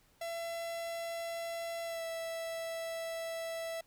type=tone with pitch glide; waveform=45% pulse; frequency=672 to 659.3 Hz; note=E5 to E5; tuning=+33 to 0 cents; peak=-37 dBFS; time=0.21-3.81 s; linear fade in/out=5 ms; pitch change=-33 cents; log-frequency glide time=1.84-2.03 s; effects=pink hiss -68 dBFS RMS until 3.86 s